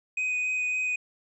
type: tone with vibrato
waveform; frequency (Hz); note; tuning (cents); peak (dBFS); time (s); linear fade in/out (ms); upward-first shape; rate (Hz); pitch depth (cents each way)
triangle; 2500; D#7; +8; -24; 0.17-0.96; 5; sine; 3.6; 9
effects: resampled to 22050 Hz